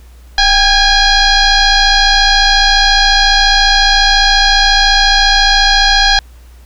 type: tone with frequency modulation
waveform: sine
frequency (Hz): 1661.2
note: G#6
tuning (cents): 0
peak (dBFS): -6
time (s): 0.38-6.19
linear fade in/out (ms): 2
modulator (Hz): 817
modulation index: 4
effects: added 60 Hz sine -35 dBFS peak until 6.65 s + pink hiss -48 dBFS RMS until 6.65 s